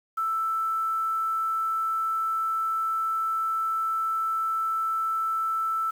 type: tone with quantisation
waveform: sine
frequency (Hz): 1323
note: E6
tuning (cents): +6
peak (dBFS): -24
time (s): 0.17-5.91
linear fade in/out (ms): 10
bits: 8
effects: none